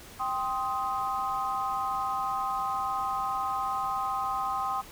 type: chord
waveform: sine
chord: C minor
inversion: second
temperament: just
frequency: 784.9 / 1046.5 / 1255.8 Hz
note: G5 / C6 / Eb6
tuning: +2 / 0 / +16 cents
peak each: -32 dBFS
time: 0.19-4.82 s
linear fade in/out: 20 ms
effects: pink hiss -48 dBFS RMS until 4.91 s

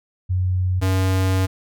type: tone pair in turn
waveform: sine / square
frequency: 91.8 / 94.27 Hz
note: F#2 / F#2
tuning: -13 / +33 cents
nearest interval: unison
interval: 46 cents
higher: second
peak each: -17 dBFS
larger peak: neither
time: 0.29-0.81 / 0.81-1.47 s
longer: second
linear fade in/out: 20 ms
effects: none

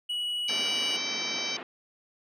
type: tone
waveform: triangle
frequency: 2928 Hz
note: F#7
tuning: 19 cents flat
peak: -27 dBFS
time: 0.09-0.97 s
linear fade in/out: 10 ms
type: harmonic tone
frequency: 771 Hz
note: G5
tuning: 29 cents flat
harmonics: 3 / 4 / 5 / 6 / 7 / 8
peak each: -35 / -36 / -37 / -38 / -38 / -39 dBFS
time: 0.48-1.57 s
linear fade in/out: 5 ms
type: band-pass noise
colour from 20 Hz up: pink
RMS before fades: -40 dBFS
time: 0.49-1.63 s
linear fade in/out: 2 ms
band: 220 to 2900 Hz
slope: 24 dB/octave
effects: none

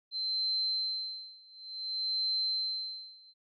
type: tone with tremolo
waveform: sine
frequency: 4100 Hz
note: C8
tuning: 36 cents flat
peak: -28 dBFS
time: 0.11-3.34 s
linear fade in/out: 50 ms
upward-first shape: sine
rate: 0.56 Hz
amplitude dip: 95%
effects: none

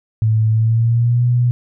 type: tone with pitch glide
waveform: sine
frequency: 110 to 122.05 Hz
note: A2 to B2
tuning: 0 to -20 cents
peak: -11 dBFS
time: 0.22-1.51 s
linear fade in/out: 0 ms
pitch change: +180 cents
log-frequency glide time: 0.51-1.24 s
effects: none

